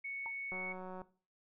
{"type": "tone", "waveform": "sine", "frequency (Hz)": 2217, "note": "C#7", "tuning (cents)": 0, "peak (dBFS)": -39, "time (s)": [0.04, 0.73], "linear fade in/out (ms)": 10}
{"type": "tone with exponential decay", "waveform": "sine", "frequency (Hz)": 910, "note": "A#5", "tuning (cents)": -42, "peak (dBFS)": -39, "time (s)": [0.26, 0.36], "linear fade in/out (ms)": 0, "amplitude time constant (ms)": 20}
{"type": "click train", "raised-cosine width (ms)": 1, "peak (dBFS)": -33, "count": 93, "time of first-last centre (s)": [0.52, 1.017], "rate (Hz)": 185}
{"effects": ["noise-tail reverb RT60 0.4 s tail -18 dB re dry"]}